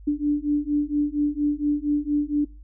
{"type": "beating tone pair", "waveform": "sine", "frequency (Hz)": [291.3, 295.6], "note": ["D4", "D4"], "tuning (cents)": [-14, 11], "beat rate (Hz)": 4.3, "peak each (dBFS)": -23, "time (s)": [0.07, 2.45], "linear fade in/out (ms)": 10, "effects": ["noise-tail reverb RT60 0.3 s tail -22 dB re dry", "added 50 Hz sine -41 dBFS peak until 2.63 s"]}